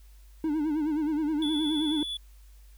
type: tone with vibrato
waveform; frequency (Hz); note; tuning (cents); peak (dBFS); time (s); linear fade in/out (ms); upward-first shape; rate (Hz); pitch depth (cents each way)
triangle; 305.3; D#4; -33; -23; 0.44-2.03; 2; sine; 9.5; 94
type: tone with tremolo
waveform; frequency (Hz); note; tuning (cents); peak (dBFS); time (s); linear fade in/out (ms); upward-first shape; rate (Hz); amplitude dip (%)
triangle; 3438; A7; -41; -29; 1.42-2.17; 2; triangle; 8.9; 25
effects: added 50 Hz sine -49 dBFS peak until 2.77 s + white hiss -64 dBFS RMS until 2.77 s